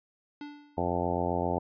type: tone with exponential decay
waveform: square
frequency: 292.2 Hz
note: D4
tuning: 9 cents flat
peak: -37 dBFS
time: 0.41-0.97 s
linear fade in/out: 2 ms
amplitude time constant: 120 ms
type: harmonic tone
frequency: 87.6 Hz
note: F2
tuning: 6 cents sharp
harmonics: 1 / 2 / 3 / 4 / 5 / 6 / 7 / 8 / 9 / 10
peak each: -36 / -36 / -36 / -36 / -36 / -36 / -36 / -36 / -36 / -36 dBFS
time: 0.77-1.59 s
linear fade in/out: 10 ms
effects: resampled to 11025 Hz